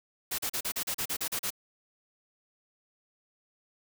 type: noise bursts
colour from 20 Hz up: white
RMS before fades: -32 dBFS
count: 11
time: 0.31-1.505 s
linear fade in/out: 10 ms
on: 75 ms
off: 37 ms
effects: none